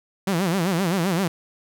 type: tone with vibrato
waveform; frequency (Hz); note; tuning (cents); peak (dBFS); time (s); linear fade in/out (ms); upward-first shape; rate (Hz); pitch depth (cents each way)
sawtooth; 180; F#3; -47; -16; 0.27-1.28; 5; sine; 7.7; 180
effects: none